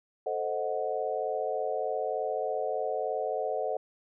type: chord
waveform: sine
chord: A diminished seventh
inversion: none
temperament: equal with one note detuned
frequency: 440 / 523.3 / 622.3 / 737 Hz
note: A4 / C5 / Eb5 / Gb5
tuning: 0 / 0 / 0 / -7 cents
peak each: -34 dBFS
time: 0.26-3.77 s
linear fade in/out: 5 ms
effects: none